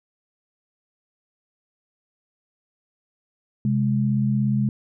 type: tone pair together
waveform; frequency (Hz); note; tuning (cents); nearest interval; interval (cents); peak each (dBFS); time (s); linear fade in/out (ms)
sine; 130.84 / 207.7; C3 / G#3; 0 / 0; minor sixth; 800; -21; 3.65-4.69; 2
effects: none